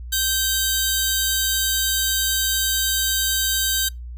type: tone pair together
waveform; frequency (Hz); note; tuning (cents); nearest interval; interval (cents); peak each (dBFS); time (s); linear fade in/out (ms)
10% pulse; 1560 / 3801; G6 / A#7; -9 / +33; octave + minor third; 1542; -14; 0.12-3.89; 10
effects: noise-tail reverb RT60 0.2 s tail -26 dB re dry + added 60 Hz sine -31 dBFS peak until 4.17 s